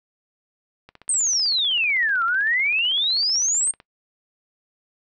click train, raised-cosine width 0.3 ms, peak -27 dBFS, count 47, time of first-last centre 0.89-3.801 s, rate 15.8 Hz
sine exponential two-way sweep, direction down then up, 8680 to 1322 to 8680 Hz, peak -18 dBFS, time 1.09-3.71 s, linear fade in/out 2 ms, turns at 2.24 s
effects noise-tail reverb RT60 0.1 s tail -21 dB re dry

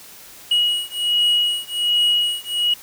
triangle beating tone pair, 2903 / 2904.3 Hz, F#7 / F#7, -34 / -33 cents, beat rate 1.3 Hz, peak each -18 dBFS, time 0.51-2.74 s, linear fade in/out 5 ms, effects white hiss -42 dBFS RMS until 2.82 s

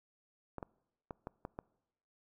clicks, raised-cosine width 1 ms, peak -27 dBFS, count 6, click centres 0.583 / 0.628 / 1.108 / 1.271 / 1.451 / 1.589 s, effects noise-tail reverb RT60 0.9 s tail -24 dB re dry

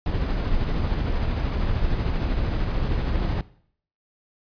brown noise with tremolo, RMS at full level -22 dBFS, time 0.06-3.41 s, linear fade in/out 2 ms, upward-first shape triangle, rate 13 Hz, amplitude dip 35%, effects noise-tail reverb RT60 0.6 s tail -19 dB re dry + resampled to 11025 Hz

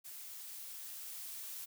blue noise with level ramp, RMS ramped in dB -49 to -45 dBFS, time 0.04-1.66 s, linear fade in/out 20 ms, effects none

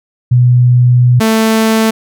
sine / sawtooth tone pair in turn, 123.47 / 221.7 Hz, B2 / A3, 0 / +13 cents, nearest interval minor seventh, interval 1013 cents, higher second, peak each -4 dBFS, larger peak neither, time 0.31-1.2 / 1.2-1.91 s, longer first, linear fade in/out 10 ms, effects none

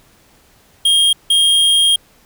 square tone pair in turn, 3233 / 3233 Hz, G#7 / G#7, -47 / -47 cents, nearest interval unison, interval 0 cents, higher neither, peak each -10 dBFS, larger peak neither, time 0.85-1.13 / 1.3-1.96 s, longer second, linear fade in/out 5 ms, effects pink hiss -51 dBFS RMS until 2.25 s

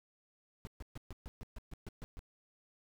brown noise bursts, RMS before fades -44 dBFS, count 11, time 0.65-2.192 s, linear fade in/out 0 ms, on 22 ms, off 130 ms, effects none

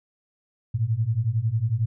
sine beating tone pair, 106.4 / 117.4 Hz, G#2 / A#2, +42 / +13 cents, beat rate 11 Hz, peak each -25 / -23 dBFS, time 0.74-1.86 s, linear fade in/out 10 ms, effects none

